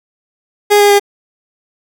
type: tone with pitch steps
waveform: 30% pulse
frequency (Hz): 412.9 / 408.9 / 404.9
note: G#4 / G#4 / G#4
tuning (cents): -10 / -27 / -44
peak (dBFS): -3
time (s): 0.7-0.997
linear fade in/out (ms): 20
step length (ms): 99
effects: none